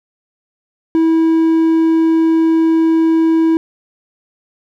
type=tone; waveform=triangle; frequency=325 Hz; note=E4; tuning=24 cents flat; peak=-7 dBFS; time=0.95-3.57 s; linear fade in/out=0 ms; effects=none